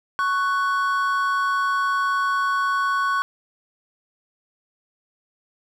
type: tone pair together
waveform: triangle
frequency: 1108.7 / 1489.8 Hz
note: C#6 / F#6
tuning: 0 / +11 cents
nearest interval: perfect fourth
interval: 511 cents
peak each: -19 / -22 dBFS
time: 0.19-3.22 s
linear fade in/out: 0 ms
effects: none